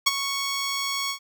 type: tone with ADSR envelope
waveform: 10% pulse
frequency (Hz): 1108.7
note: C#6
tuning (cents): 0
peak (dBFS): -6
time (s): 0.06-1.19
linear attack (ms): 12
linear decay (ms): 26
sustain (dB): -11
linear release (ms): 92
effects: none